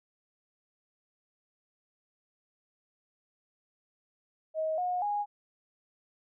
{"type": "tone with pitch steps", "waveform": "sine", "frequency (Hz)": [632, 721.8, 824.4], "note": ["D#5", "F#5", "G#5"], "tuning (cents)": [27, -43, -13], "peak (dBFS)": -28, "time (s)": [4.54, 5.26], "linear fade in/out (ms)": 50, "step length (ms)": 240, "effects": []}